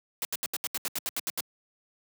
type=noise bursts; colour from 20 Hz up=white; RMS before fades=-31 dBFS; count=12; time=0.22-1.405 s; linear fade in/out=0 ms; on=30 ms; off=75 ms; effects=high-pass 150 Hz 12 dB/octave